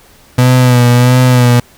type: tone with vibrato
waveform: 35% pulse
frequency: 124.2 Hz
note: B2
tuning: 10 cents sharp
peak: -3 dBFS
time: 0.38-1.6 s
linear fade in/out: 5 ms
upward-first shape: sine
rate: 1.5 Hz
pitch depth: 42 cents each way
effects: pink hiss -43 dBFS RMS until 1.77 s